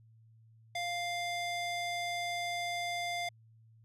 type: tone with band-pass filter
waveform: square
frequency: 698.5 Hz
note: F5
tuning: in tune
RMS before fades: -36 dBFS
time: 0.75-3.29 s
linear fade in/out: 5 ms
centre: 2700 Hz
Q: 0.6
effects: added 112 Hz sine -58 dBFS peak until 3.84 s + resampled to 32000 Hz